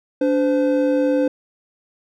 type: tone pair together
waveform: triangle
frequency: 290 / 513.4 Hz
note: D4 / C5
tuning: -22 / -33 cents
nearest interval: minor seventh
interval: 989 cents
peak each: -16 dBFS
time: 0.21-1.28 s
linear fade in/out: 5 ms
effects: none